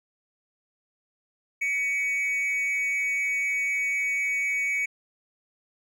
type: tone with amplitude modulation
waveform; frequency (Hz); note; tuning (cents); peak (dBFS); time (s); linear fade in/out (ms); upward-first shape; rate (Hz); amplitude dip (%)
triangle; 2248; C#7; +24; -20; 1.61-4.86; 10; sine; 296; 50
effects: none